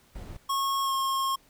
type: noise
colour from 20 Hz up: brown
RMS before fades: -40 dBFS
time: 0.15-0.37 s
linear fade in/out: 5 ms
type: tone with pitch glide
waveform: square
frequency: 1093 to 1077.3 Hz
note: C#6 to C#6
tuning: -25 to -50 cents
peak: -26 dBFS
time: 0.49-1.36 s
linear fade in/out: 10 ms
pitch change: -25 cents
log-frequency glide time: 0.83-0.92 s
effects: pink hiss -61 dBFS RMS until 1.49 s